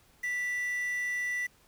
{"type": "tone with quantisation", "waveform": "triangle", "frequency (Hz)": 1969, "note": "B6", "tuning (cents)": -6, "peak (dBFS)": -28, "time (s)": [0.23, 1.47], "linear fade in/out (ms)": 10, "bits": 8, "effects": ["pink hiss -63 dBFS RMS until 1.67 s"]}